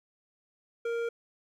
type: tone with hard clipping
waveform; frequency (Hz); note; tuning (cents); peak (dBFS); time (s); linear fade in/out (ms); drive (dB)
sine; 466.2; A#4; 0; -31; 0.85-1.09; 5; 10
effects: none